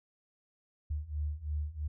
sine beating tone pair, 73.3 / 76.3 Hz, D2 / D#2, -3 / -33 cents, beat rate 3 Hz, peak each -37 / -35 dBFS, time 0.9-1.88 s, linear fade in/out 10 ms, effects none

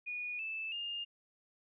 sine tone with pitch steps, 2456 / 2632 / 2821 Hz, D#7 / E7 / F7, -23 / -3 / +17 cents, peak -37 dBFS, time 0.06-1.05 s, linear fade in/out 20 ms, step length 330 ms, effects none

